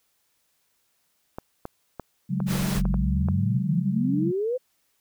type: clicks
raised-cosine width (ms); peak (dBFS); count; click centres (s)
1; -19; 8; 1.385 / 1.654 / 1.997 / 2.403 / 2.553 / 2.854 / 2.942 / 3.286
type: chord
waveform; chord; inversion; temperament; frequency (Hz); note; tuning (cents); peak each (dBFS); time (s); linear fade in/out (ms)
sine; C# suspended fourth; none; equal with one note detuned; 139.64 / 185 / 207.7; C#3 / F#3 / G#3; +13 / 0 / 0; -28 / -26 / -31; 2.29-4.32; 20
type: noise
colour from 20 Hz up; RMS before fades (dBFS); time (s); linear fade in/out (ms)
pink; -31; 2.46-2.82; 50
type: exponential sweep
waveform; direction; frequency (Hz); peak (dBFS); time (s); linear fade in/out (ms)
sine; up; 40.88 to 523.3; -23; 2.76-4.58; 20
effects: white hiss -70 dBFS RMS until 5 s